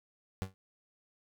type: tone with exponential decay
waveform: 30% pulse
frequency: 95.1 Hz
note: F#2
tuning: 48 cents sharp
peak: -27 dBFS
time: 0.42-0.54 s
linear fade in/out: 0 ms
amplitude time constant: 25 ms
effects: none